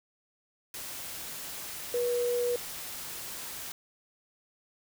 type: tone in noise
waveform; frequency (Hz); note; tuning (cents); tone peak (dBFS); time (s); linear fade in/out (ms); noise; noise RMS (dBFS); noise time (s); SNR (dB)
sine; 484.3; B4; -34; -26; 1.94-2.56; 2; white; -40; 0.74-3.72; +11
effects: none